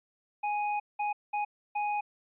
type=tone bursts at uneven times; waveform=square; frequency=830.6 Hz; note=G#5; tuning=in tune; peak=-29 dBFS; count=4; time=0.43-0.8 / 0.99-1.13 / 1.33-1.45 / 1.75-2.01 s; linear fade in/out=10 ms; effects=resampled to 8000 Hz

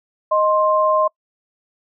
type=tone pair together; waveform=sine; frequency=622.3 / 1052.6 Hz; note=D#5 / C6; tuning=0 / +10 cents; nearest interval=major sixth; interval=910 cents; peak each=-16 / -16 dBFS; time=0.31-1.08 s; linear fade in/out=10 ms; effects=noise-tail reverb RT60 0.1 s tail -26 dB re dry

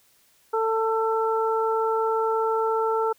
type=harmonic tone; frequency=445.8 Hz; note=A4; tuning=23 cents sharp; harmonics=1 / 2 / 3; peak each=-23 / -26 / -28 dBFS; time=0.53-3.13 s; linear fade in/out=10 ms; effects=white hiss -61 dBFS RMS until 3.18 s

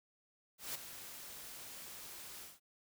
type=noise with ADSR envelope; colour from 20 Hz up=white; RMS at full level=-40 dBFS; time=0.58-2.6 s; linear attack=170 ms; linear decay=7 ms; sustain=-10 dB; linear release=180 ms; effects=none

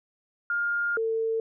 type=tone pair in turn; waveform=sine; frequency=1411 / 449.1 Hz; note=F6 / A4; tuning=+17 / +35 cents; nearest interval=octave + minor sixth; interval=1982 cents; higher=first; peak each=-24 dBFS; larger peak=neither; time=0.5-0.97 / 0.97-1.4 s; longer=first; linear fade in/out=2 ms; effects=none

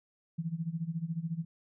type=tone with tremolo; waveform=sine; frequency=164.81 Hz; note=E3; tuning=in tune; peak=-29 dBFS; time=0.38-1.45 s; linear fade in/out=10 ms; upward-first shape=sine; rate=14 Hz; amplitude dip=85%; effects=none

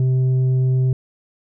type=tone with tanh clipping; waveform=triangle; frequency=129.2 Hz; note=C3; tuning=21 cents flat; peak=-15 dBFS; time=0-0.93 s; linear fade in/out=2 ms; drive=9 dB; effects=none

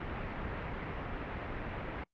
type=low-pass noise; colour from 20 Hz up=pink; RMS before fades=-39 dBFS; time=0-2.04 s; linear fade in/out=5 ms; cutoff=2400 Hz; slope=24 dB/octave; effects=noise-tail reverb RT60 0.1 s tail -25 dB re dry + Opus 32 kbps

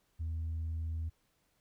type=tone; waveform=sine; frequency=80.9 Hz; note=E2; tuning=32 cents flat; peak=-32 dBFS; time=0.19-1.1 s; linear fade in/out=20 ms; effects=tanh soft clip ceiling -32 dBFS + pink hiss -75 dBFS RMS until 1.6 s

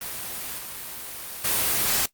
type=noise with level steps; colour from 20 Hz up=white; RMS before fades=-33 / -36 / -23 dBFS; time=0.01-2.06 s; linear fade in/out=5 ms; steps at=0.58 / 1.44 s; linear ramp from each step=10 ms; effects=noise-tail reverb RT60 0.1 s tail -18 dB re dry + Opus 32 kbps

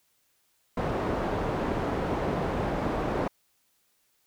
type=low-pass noise; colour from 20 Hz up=white; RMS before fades=-29 dBFS; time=0.77-3.28 s; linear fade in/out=5 ms; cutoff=670 Hz; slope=12 dB/octave; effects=white hiss -70 dBFS RMS until 4.26 s

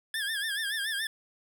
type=tone with vibrato; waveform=25% pulse; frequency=1700 Hz; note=G#6; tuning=40 cents sharp; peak=-26 dBFS; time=0.14-1.07 s; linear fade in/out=2 ms; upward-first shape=sine; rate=7 Hz; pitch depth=110 cents each way; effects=none

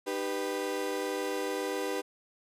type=chord; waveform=35% pulse; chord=Eb augmented; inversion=none; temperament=equal with one note detuned; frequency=304.7 / 392 / 493.9 Hz; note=Eb4 / G4 / B4; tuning=-36 / 0 / 0 cents; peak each=-36 / -33 / -33 dBFS; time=0.06-2.02 s; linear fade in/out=20 ms; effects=resampled to 32000 Hz

